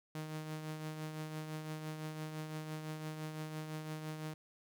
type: tone with tremolo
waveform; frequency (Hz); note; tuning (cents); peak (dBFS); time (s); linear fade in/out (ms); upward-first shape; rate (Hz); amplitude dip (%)
sawtooth; 155.5; D#3; -1; -35; 0.15-4.34; 2; triangle; 5.9; 50
effects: none